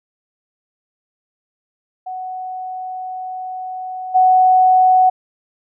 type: tone with level steps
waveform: sine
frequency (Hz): 743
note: F#5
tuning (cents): +7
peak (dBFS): -24 / -8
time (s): 2.06-5.1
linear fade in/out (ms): 10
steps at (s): 4.14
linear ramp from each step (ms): 20
effects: none